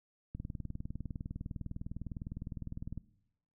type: click train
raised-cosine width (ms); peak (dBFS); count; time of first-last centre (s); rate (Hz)
5; -28; 53; 0.35-2.976; 19.8
effects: noise-tail reverb RT60 0.8 s tail -19 dB re dry